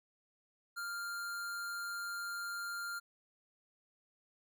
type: tone with amplitude modulation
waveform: square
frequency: 1396.9 Hz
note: F6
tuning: in tune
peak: -38 dBFS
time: 0.76-3 s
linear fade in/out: 20 ms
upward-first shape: sine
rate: 188 Hz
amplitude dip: 30%
effects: none